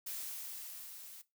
blue noise with level ramp, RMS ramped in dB -41 to -52 dBFS, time 0.06-1.22 s, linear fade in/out 10 ms, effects noise-tail reverb RT60 0.2 s tail -17 dB re dry

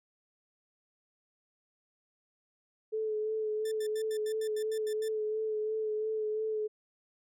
sine tone with vibrato, 432.5 Hz, A4, 30 cents flat, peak -30 dBFS, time 2.92-6.68 s, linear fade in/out 20 ms, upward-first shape sine, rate 2.9 Hz, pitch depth 23 cents each way
10% pulse tone bursts, 1771 Hz, A6, 11 cents sharp, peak -36 dBFS, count 10, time 3.65-5.084 s, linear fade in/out 5 ms, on 66 ms, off 86 ms
effects none

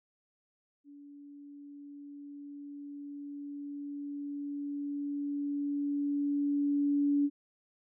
sine tone with level ramp, 286.4 Hz, D4, 43 cents flat, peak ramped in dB -49 to -24 dBFS, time 0.84-7.3 s, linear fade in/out 50 ms, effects none

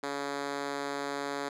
5% pulse tone with high-pass filter, 141.3 Hz, C#3, 34 cents sharp, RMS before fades -35 dBFS, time 0.03-1.49 s, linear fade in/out 5 ms, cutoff 320 Hz, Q 1.7, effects low-pass 8000 Hz 12 dB/octave

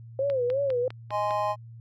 sine tone with vibrato, 523.3 Hz, C5, in tune, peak -23 dBFS, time 0.19-0.88 s, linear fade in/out 2 ms, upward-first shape sine, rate 2.9 Hz, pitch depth 140 cents each way
click train, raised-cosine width 0.3 ms, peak -23 dBFS, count 6, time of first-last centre 0.3-1.308 s, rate 4.96 Hz
triangle chord, Ab major, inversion second, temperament just, 623 / 830.6 / 1038.3 Hz, Eb5 / Ab5 / C6, +2 / 0 / -14 cents, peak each -27 dBFS, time 1.1-1.56 s, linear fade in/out 50 ms
effects added 115 Hz sine -42 dBFS peak until 1.8 s

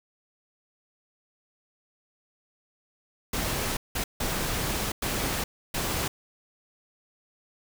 pink noise bursts at uneven times, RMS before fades -29 dBFS, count 5, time 3.33-3.77 / 3.95-4.04 / 4.2-4.92 / 5.02-5.44 / 5.74-6.08 s, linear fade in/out 5 ms, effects none

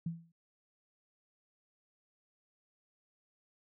sine tone with exponential decay, 166.7 Hz, E3, 20 cents sharp, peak -31 dBFS, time 0.06-0.32 s, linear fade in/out 5 ms, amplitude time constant 56 ms, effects none

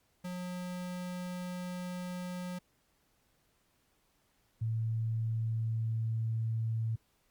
square / sine tone pair in turn, 180 / 112.46 Hz, F#3 / A2, -47 / +38 cents, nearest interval minor sixth, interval 815 cents, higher first, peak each -38 / -30 dBFS, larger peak second, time 0.24-2.59 / 4.61-6.96 s, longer neither, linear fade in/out 10 ms, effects pink hiss -73 dBFS RMS until 7.3 s + Opus 48 kbps

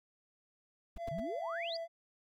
brown noise bursts, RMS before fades -42 dBFS, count 3, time 0.96-1.201 s, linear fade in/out 5 ms, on 21 ms, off 89 ms
triangle tone with vibrato, 671 Hz, E5, 31 cents sharp, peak -36 dBFS, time 0.97-1.88 s, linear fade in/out 50 ms, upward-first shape square, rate 3.4 Hz, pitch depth 17 cents each way
sine exponential sweep, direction up, 132.8 to 4992 Hz, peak -39 dBFS, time 1.11-1.77 s, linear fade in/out 5 ms
effects none

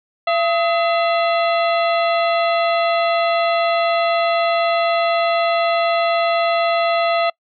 harmonic tone with a mistuned harmonic, 677 Hz, E5, 46 cents sharp, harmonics 1 / 2 / 3 / 4 / 5 / 6, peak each -16 / -22 / -26 / -28 / -30 / -32 dBFS, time 0.27-7.3 s, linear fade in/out 5 ms, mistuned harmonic 2, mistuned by -110 cents, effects noise-tail reverb RT60 0.1 s tail -26 dB re dry

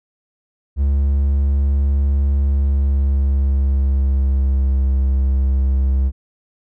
triangle tone with pitch glide, 69.7 to 66.59 Hz, C#2 to C2, +10 to +31 cents, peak -11 dBFS, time 0.76-6.12 s, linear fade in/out 50 ms, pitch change -79 cents, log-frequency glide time 2.39-4.89 s, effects none

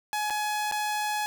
sawtooth tone with dropouts, 843 Hz, G#5, 26 cents sharp, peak -23 dBFS, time 0.13-1.26 s, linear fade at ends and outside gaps 0 ms, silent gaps 0.3-0.305 / 0.713-0.722 s, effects none

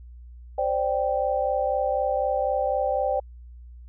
sine chord, C suspended second, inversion none, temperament equal, 523.3 / 587.3 / 784 Hz, C5 / D5 / G5, 0 / 0 / 0 cents, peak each -26 dBFS, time 0.58-3.2 s, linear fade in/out 5 ms, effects added 60 Hz sine -41 dBFS peak until 3.88 s

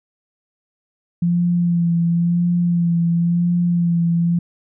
sine tone with vibrato, 171.8 Hz, F3, 28 cents flat, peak -14 dBFS, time 1.22-4.39 s, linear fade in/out 5 ms, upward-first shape sine, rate 0.96 Hz, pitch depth 28 cents each way, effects none

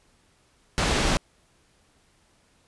pink low-pass noise, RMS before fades -23 dBFS, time 0.78-1.17 s, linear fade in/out 0 ms, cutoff 6500 Hz, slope 12 dB/octave, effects pink hiss -63 dBFS RMS until 2.67 s + resampled to 24000 Hz

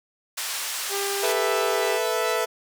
white band-pass noise, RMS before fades -30 dBFS, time 0.37-1.33 s, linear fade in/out 10 ms, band 790 to 10000 Hz, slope 12 dB/octave
sawtooth tone, 398.2 Hz, G4, 27 cents sharp, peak -23 dBFS, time 0.89-2 s, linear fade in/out 50 ms
sawtooth chord, A suspended second, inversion none, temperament equal, 440 / 493.9 / 659.3 Hz, A4 / B4 / E5, 0 / 0 / 0 cents, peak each -23 dBFS, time 1.22-2.46 s, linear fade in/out 20 ms
effects none

